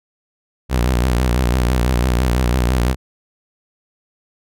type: tone with vibrato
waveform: sawtooth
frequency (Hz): 61.74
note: B1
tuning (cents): 0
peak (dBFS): -10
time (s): 0.69-2.96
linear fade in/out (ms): 50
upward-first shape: sine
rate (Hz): 6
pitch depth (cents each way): 99
effects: none